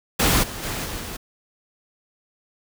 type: noise with level steps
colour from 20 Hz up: pink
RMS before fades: -18 / -33 / -28 / -31 / -33 dBFS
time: 0.19-1.17 s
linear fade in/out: 10 ms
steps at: 0.42 / 0.62 / 0.84 / 0.99 s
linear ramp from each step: 20 ms
effects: none